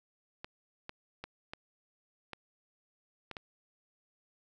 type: clicks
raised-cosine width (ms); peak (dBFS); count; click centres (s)
0.3; -25; 7; 0.445 / 0.894 / 1.24 / 1.535 / 2.333 / 3.313 / 3.368
effects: none